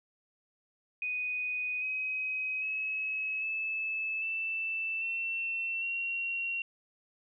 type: tone with pitch steps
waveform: sine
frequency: 2489 / 2530 / 2571 / 2613 / 2655 / 2699 / 2743 Hz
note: D#7 / D#7 / E7 / E7 / E7 / E7 / F7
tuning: 0 / +28 / -44 / -16 / +12 / +40 / -32 cents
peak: -31 dBFS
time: 1.02-6.62 s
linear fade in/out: 2 ms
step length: 800 ms
effects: none